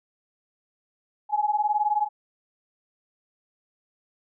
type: beating tone pair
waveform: sine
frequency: 830.6 / 849.6 Hz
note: G#5 / G#5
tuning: 0 / +39 cents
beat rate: 19 Hz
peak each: -24 / -24 dBFS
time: 1.29-2.09 s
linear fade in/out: 50 ms
effects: none

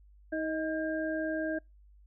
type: tone cluster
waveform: sine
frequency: 317 / 628 / 1605 Hz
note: D#4 / D#5 / G6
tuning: +32 / +16 / +40 cents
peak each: -33 / -34 / -38 dBFS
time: 0.32-1.59 s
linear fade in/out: 10 ms
effects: noise-tail reverb RT60 0.2 s tail -26 dB re dry + added 50 Hz sine -55 dBFS peak until 2.06 s

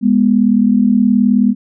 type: tone pair together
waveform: sine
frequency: 205.9 / 244.9 Hz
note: G#3 / B3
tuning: -15 / -14 cents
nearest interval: minor third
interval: 301 cents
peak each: -11 dBFS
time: 0.01-1.55 s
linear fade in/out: 50 ms
effects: none

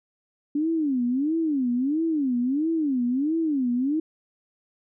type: tone with vibrato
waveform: sine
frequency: 281.9 Hz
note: C#4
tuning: 29 cents sharp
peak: -21 dBFS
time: 0.55-4 s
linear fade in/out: 5 ms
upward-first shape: sine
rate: 1.5 Hz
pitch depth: 270 cents each way
effects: none

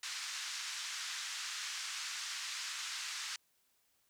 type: band-pass noise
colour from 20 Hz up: white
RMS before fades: -42 dBFS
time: 0.03-3.36 s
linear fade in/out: 2 ms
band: 1200 to 6800 Hz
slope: 24 dB/octave
effects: white hiss -75 dBFS RMS until 4.09 s

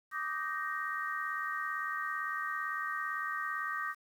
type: chord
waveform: sine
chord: Eb major seventh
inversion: third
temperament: just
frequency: 1166.7 / 1244.5 / 1555.6 / 1866.8 Hz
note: D6 / Eb6 / G6 / Bb6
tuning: -12 / 0 / -14 / +2 cents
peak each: -39 / -40 / -40 / -38 dBFS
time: 0.11-3.95 s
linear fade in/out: 50 ms
effects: 10-bit

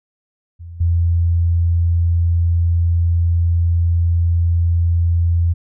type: tone with level steps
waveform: sine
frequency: 85 Hz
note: F2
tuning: 46 cents flat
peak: -30 / -12 dBFS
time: 0.59-5.54 s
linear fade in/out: 20 ms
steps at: 0.8 s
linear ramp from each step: 10 ms
effects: none

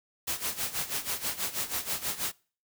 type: noise with tremolo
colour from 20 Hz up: white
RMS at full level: -30 dBFS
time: 0.27-2.32 s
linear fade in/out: 10 ms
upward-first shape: sine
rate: 6.2 Hz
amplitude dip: 80%
effects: noise-tail reverb RT60 0.4 s tail -24 dB re dry

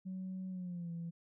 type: tone with pitch glide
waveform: sine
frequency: 187 to 168.53 Hz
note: F#3 to E3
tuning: +19 to +39 cents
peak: -38 dBFS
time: 0.05-1.11 s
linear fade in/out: 20 ms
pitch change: -180 cents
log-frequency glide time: 0.49-0.91 s
effects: tanh soft clip ceiling -36 dBFS

